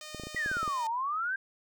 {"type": "tone", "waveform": "5% pulse", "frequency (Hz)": 613, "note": "D#5", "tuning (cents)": -26, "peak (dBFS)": -31, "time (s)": [0.01, 0.87], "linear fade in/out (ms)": 2}
{"type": "clicks", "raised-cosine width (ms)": 2, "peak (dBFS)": -27, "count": 10, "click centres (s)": [0.147, 0.198, 0.236, 0.27, 0.347, 0.461, 0.515, 0.569, 0.63, 0.678]}
{"type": "exponential two-way sweep", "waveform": "sine", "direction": "down then up", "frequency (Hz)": [1975.5, 880, 1613], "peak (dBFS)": -29, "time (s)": [0.36, 1.36], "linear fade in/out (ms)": 5, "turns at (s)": 0.87}
{"effects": []}